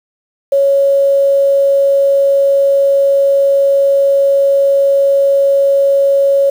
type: tone with quantisation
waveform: sine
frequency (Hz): 554.4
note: C#5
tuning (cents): 0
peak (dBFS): -7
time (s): 0.52-6.5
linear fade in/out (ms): 5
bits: 6
effects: none